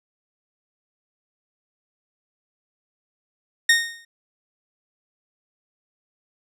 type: tone with exponential decay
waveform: sawtooth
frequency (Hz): 1850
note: A#6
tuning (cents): -14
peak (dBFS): -7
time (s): 3.69-4.05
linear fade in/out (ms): 5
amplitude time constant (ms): 78
effects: low-pass 10000 Hz 12 dB/octave